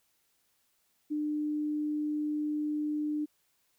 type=tone; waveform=sine; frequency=300 Hz; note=D4; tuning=37 cents sharp; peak=-29 dBFS; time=1.1-3.26 s; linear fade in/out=20 ms; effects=white hiss -73 dBFS RMS until 3.78 s